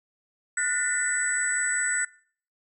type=tone cluster; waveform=sine; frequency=1454 / 1785 / 1850 / 1994 / 7920 Hz; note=F#6 / A6 / A#6 / B6 / B8; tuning=-31 / +24 / -14 / +16 / +4 cents; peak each=-28 / -31 / -36 / -34 / -27 dBFS; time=0.57-2.05 s; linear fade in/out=5 ms; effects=noise-tail reverb RT60 0.5 s tail -22 dB re dry